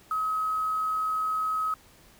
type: tone with quantisation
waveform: sine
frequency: 1274 Hz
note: D#6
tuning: 41 cents sharp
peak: -25 dBFS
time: 0.11-1.74 s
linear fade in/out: 2 ms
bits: 8
effects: pink hiss -56 dBFS RMS until 2.19 s